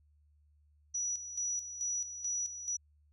sine tone with tremolo, 5870 Hz, F#8, 15 cents flat, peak -32 dBFS, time 0.94-2.77 s, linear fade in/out 10 ms, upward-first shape square, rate 2.3 Hz, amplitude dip 65%, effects added 74 Hz sine -64 dBFS peak until 3.12 s

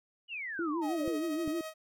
sine exponential sweep, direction down, 2981 to 392 Hz, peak -36 dBFS, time 0.28-1.2 s, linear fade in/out 50 ms
sine tone with vibrato, 318.7 Hz, D#4, 42 cents sharp, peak -31 dBFS, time 0.59-1.61 s, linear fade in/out 2 ms, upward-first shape sine, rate 6.4 Hz, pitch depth 130 cents each way
sawtooth tone with tremolo, 632 Hz, D#5, 27 cents sharp, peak -34 dBFS, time 0.81-1.74 s, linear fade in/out 50 ms, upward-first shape triangle, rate 12 Hz, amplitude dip 40%
clicks, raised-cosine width 3 ms, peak -28 dBFS, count 2, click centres 1.078 / 1.477 s
effects none

